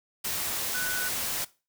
sine tone in noise, 1488 Hz, F#6, 9 cents sharp, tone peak -30 dBFS, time 0.74-1.09 s, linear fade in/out 10 ms, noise white, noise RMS -31 dBFS, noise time 0.24-1.45 s, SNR -2 dB, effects noise-tail reverb RT60 0.3 s tail -19 dB re dry

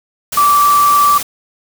sine tone in noise, 1163 Hz, D6, 17 cents flat, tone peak -7 dBFS, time 0.37-1.18 s, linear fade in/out 5 ms, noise white, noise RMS -21 dBFS, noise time 0.32-1.23 s, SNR +11 dB, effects none

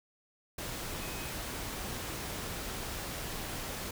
sine tone in noise, 2529 Hz, D#7, 28 cents sharp, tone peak -48 dBFS, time 1.01-1.3 s, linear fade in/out 5 ms, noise pink, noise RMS -39 dBFS, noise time 0.58-3.91 s, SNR -12 dB, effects none

